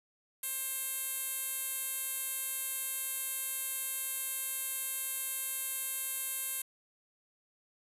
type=tone with band-pass filter; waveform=10% pulse; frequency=531 Hz; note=C5; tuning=25 cents sharp; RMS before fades=-37 dBFS; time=0.43-6.62 s; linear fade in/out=5 ms; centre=11000 Hz; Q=9.5; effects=none